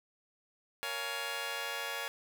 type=chord; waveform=10% pulse; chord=Bb minor seventh; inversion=none; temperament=just; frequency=466.2 / 559.4 / 699.2 / 839.1 Hz; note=Bb4 / Db5 / F5 / Ab5; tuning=0 / +16 / +2 / +18 cents; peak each=-35 / -33 / -36 / -34 dBFS; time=0.83-2.08 s; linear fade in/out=0 ms; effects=none